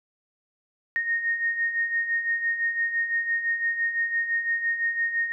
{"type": "beating tone pair", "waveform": "sine", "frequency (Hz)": [1849, 1854.9], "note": ["A#6", "A#6"], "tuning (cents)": [-15, -9], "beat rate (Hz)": 5.9, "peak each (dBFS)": [-31, -24], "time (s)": [0.96, 5.32], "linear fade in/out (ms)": 0, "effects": []}